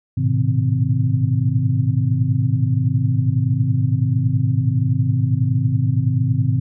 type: tone cluster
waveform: sine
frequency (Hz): 106.2 / 115.5 / 127.7 / 156.5 / 258.3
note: G#2 / A#2 / C3 / D#3 / C4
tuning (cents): +39 / -16 / -42 / +10 / -22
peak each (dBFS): -20 / -24 / -18 / -23 / -27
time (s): 0.17-6.6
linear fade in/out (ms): 10
effects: none